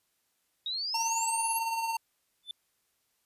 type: exponential sweep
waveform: sine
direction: up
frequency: 3729 to 11580 Hz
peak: -31 dBFS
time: 0.66-1.59 s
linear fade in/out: 2 ms
type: tone with tremolo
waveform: square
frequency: 909 Hz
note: A#5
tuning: 44 cents flat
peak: -28 dBFS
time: 0.94-1.97 s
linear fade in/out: 5 ms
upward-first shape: triangle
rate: 18 Hz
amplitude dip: 50%
type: tone with exponential growth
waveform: triangle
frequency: 3520 Hz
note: A7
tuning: in tune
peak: -30 dBFS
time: 2.43-2.51 s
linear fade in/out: 2 ms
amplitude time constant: 16 ms
effects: white hiss -75 dBFS RMS until 3.25 s + resampled to 32000 Hz